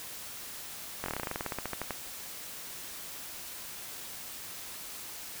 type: slowing click train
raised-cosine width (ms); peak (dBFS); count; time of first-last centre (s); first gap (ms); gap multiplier
0.5; -18; 19; 1.04-1.907; 21; 1.09
effects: white hiss -43 dBFS RMS until 5.4 s